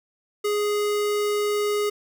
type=tone; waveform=square; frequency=415.3 Hz; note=G#4; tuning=in tune; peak=-22 dBFS; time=0.44-1.9 s; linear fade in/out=10 ms; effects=none